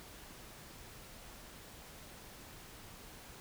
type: silence
effects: pink hiss -53 dBFS RMS until 3.4 s